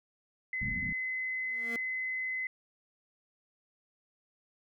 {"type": "tone", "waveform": "sine", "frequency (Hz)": 2037, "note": "C7", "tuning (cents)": -47, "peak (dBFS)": -32, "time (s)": [0.53, 2.47], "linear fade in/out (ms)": 2}
{"type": "low-pass noise", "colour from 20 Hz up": "white", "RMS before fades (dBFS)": -39, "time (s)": [0.61, 0.93], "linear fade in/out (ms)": 5, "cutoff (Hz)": 240, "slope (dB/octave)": 48}
{"type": "tone with exponential growth", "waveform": "25% pulse", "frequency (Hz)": 233.1, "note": "A#3", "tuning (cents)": 0, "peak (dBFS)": -33, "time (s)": [1.41, 1.76], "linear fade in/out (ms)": 0, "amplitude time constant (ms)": 76}
{"effects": []}